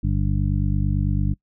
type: harmonic tone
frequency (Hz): 49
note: G1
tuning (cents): 0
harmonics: 1 / 2 / 3 / 4 / 6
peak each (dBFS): -22 / -23 / -25 / -28 / -32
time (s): 0.03-1.34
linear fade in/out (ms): 10
effects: noise-tail reverb RT60 0.1 s tail -24 dB re dry